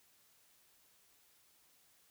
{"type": "silence", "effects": ["white hiss -69 dBFS RMS until 2.1 s"]}